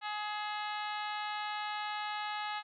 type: harmonic tone with a mistuned harmonic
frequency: 420 Hz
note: G#4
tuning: 19 cents sharp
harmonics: 2 / 3 / 4 / 5 / 6 / 7 / 8 / 9 / 10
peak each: -38 / -42 / -44 / -46 / -48 / -49 / -50 / -51 / -52 dBFS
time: 0.01-2.63 s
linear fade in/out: 50 ms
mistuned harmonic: 6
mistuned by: +39 cents
effects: none